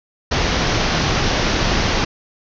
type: low-pass noise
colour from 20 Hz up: pink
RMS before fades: -18 dBFS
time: 0.31-2.05 s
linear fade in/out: 10 ms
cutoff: 6200 Hz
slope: 96 dB/octave
effects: none